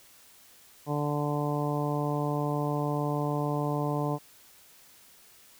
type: harmonic tone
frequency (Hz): 146.83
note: D3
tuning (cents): 0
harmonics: 1 / 2 / 3 / 4 / 5 / 6 / 7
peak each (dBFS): -30 / -33 / -35 / -36 / -37 / -38 / -38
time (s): 0.86-4.19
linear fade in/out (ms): 50
effects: white hiss -56 dBFS RMS until 5.59 s